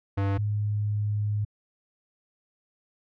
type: tone pair in turn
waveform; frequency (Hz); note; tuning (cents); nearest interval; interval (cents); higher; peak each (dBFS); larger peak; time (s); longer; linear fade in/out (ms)
square / sine; 98.7 / 104.45; G2 / G#2; +12 / +10; minor second; 98; second; -24 / -24; neither; 0.17-0.38 / 0.38-1.45; second; 10
effects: low-pass 2000 Hz 12 dB/octave